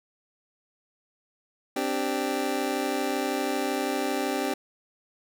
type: chord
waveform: 25% pulse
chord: C suspended second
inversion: none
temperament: just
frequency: 261.6 / 294.3 / 392.4 Hz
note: C4 / D4 / G4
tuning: 0 / +4 / +2 cents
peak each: -27 dBFS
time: 1.76-4.54 s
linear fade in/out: 5 ms
effects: none